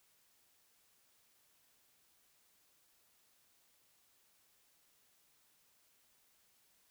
silence, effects white hiss -72 dBFS RMS until 6.9 s

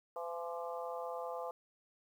harmonic tone with a mistuned harmonic, 169.7 Hz, F3, 49 cents flat, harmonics 3 / 4 / 5 / 6 / 7, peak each -42 / -44 / -46 / -48 / -49 dBFS, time 0.16-1.51 s, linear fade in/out 2 ms, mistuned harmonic 6, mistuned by +41 cents, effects 11-bit

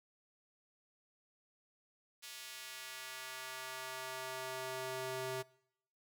square tone with high-pass filter sweep, 130 Hz, C3, 11 cents flat, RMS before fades -44 dBFS, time 2.22-5.43 s, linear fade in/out 20 ms, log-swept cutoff 3000 to 330 Hz, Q 0.82, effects noise-tail reverb RT60 0.8 s tail -24 dB re dry

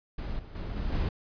brown noise with level steps, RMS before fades -34 / -44 / -35 / -32 / -28 dBFS, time 0.18-1.09 s, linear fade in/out 5 ms, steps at 0.39 / 0.55 / 0.76 / 0.92 s, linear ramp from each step 2 ms, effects resampled to 11025 Hz

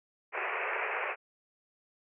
white band-pass noise, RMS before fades -34 dBFS, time 0.32-1.16 s, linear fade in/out 50 ms, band 370 to 2600 Hz, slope 96 dB/octave, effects none

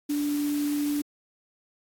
sine tone in noise, 291.6 Hz, D4, 12 cents flat, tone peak -24 dBFS, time 0.09-1.02 s, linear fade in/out 10 ms, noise white, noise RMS -40 dBFS, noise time 0.09-1.02 s, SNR +13 dB, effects AAC 64 kbps

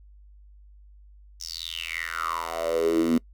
10% pulse tone with high-pass filter sweep, 82.8 Hz, E2, 8 cents sharp, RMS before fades -27 dBFS, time 1.4-3.18 s, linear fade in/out 5 ms, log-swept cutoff 5800 to 230 Hz, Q 8, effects noise-tail reverb RT60 0.1 s tail -23 dB re dry + added 50 Hz sine -48 dBFS peak until 3.33 s

